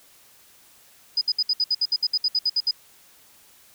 sine tone bursts, 4978 Hz, D#8, in tune, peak -18 dBFS, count 15, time 1.17-2.711 s, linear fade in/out 5 ms, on 43 ms, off 64 ms, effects white hiss -54 dBFS RMS until 3.74 s

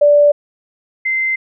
sine tone pair in turn, 584 / 2075 Hz, D5 / C7, -10 / -15 cents, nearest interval octave + minor seventh, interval 2195 cents, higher second, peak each -6 / -14 dBFS, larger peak first, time 0.01-0.32 / 1.05-1.36 s, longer neither, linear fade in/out 10 ms, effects none

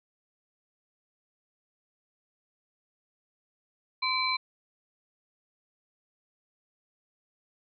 sine tone cluster, 1032 / 2322 / 4061 Hz, C6 / D7 / B7, -24 / -20 / +48 cents, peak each -30 dBFS, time 4.02-4.37 s, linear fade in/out 10 ms, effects none

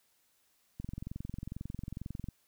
click train, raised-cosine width 5 ms, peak -27 dBFS, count 34, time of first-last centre 0.8-2.286 s, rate 22.2 Hz, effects white hiss -72 dBFS RMS until 2.47 s

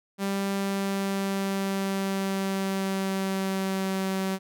sawtooth tone with pitch glide, 196.8 to 191.09 Hz, G3 to G3, +7 to -44 cents, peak -22 dBFS, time 0.18-4.39 s, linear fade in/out 50 ms, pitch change -51 cents, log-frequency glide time 0.54-4.08 s, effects none

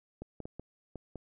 clicks, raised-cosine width 2 ms, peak -28 dBFS, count 6, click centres 0.22 / 0.403 / 0.455 / 0.596 / 0.957 / 1.157 s, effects none

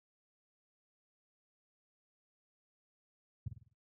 sine tone with echo, 108.2 Hz, A2, 29 cents flat, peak -33 dBFS, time 3.46-3.48 s, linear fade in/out 5 ms, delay 50 ms, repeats 5, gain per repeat -7 dB, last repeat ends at 3.73 s, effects noise-tail reverb RT60 0.2 s tail -21 dB re dry + high-pass 60 Hz 12 dB/octave

